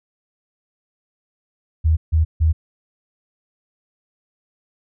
sine tone bursts, 79.6 Hz, D#2, 40 cents sharp, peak -12 dBFS, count 3, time 1.84-2.53 s, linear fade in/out 20 ms, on 130 ms, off 150 ms, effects none

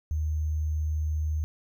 sine tone with sample-and-hold, 77.2 Hz, D#2, 13 cents flat, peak -25 dBFS, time 0.11-1.44 s, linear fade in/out 0 ms, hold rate 6300 Hz, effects none

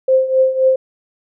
sine tone with tremolo, 523.3 Hz, C5, in tune, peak -7 dBFS, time 0.08-0.76 s, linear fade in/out 5 ms, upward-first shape triangle, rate 3.8 Hz, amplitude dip 80%, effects none

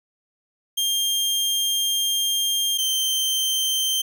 sawtooth tone pair in turn, 3200 / 3127 Hz, G7 / G7, +35 / -5 cents, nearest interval unison, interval 40 cents, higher first, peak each -17 dBFS, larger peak neither, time 0.77-2.78 / 2.78-4.02 s, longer first, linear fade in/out 10 ms, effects none

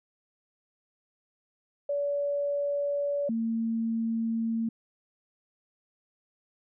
sine tone pair in turn, 572 / 227 Hz, D5 / A#3, -46 / -46 cents, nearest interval octave + major third, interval 1600 cents, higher first, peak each -26 dBFS, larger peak neither, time 1.89-3.29 / 3.29-4.69 s, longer neither, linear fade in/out 5 ms, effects none

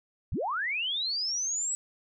sine linear sweep, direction up, 36.07 to 7902 Hz, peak -28 dBFS, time 0.32-1.75 s, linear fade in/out 0 ms, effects none

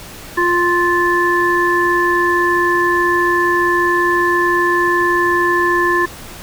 harmonic tone, 350 Hz, F4, 4 cents sharp, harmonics 1 / 3 / 5, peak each -16 / -16 / -16 dBFS, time 0.37-6.06 s, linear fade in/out 10 ms, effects pink hiss -34 dBFS RMS until 6.42 s

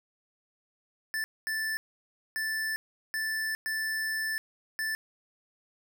square tone bursts at uneven times, 1760 Hz, A6, in tune, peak -30 dBFS, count 6, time 1.14-1.24 / 1.47-1.77 / 2.36-2.76 / 3.14-3.55 / 3.66-4.38 / 4.79-4.95 s, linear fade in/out 0 ms, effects none

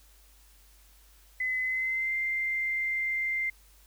sine tone with pitch glide, 2026 to 2091 Hz, B6 to C7, +44 to -2 cents, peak -27 dBFS, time 1.4-3.5 s, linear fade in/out 5 ms, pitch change +54 cents, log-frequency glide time 1.61-2.15 s, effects added 50 Hz sine -57 dBFS peak until 3.86 s + white hiss -61 dBFS RMS until 3.86 s

